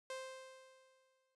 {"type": "tone with exponential decay", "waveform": "sawtooth", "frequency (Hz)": 523.3, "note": "C5", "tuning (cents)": 0, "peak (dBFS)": -38, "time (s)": [0.1, 1.35], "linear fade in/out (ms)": 2, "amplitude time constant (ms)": 270, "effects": ["resampled to 24000 Hz"]}